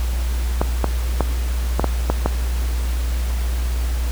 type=clicks; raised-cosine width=1 ms; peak=-3 dBFS; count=7; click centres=0.615 / 0.843 / 1.207 / 1.796 / 1.843 / 2.1 / 2.26 s; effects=added 60 Hz sine -18 dBFS peak until 4.11 s + pink hiss -34 dBFS RMS until 4.11 s